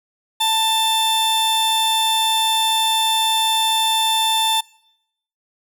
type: tone pair together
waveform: 45% pulse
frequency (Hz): 887 / 3548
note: A5 / A7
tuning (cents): +14 / +14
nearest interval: 2 octaves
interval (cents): 2400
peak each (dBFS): -19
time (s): 0.4-4.61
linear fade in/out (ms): 10
effects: noise-tail reverb RT60 0.8 s tail -24 dB re dry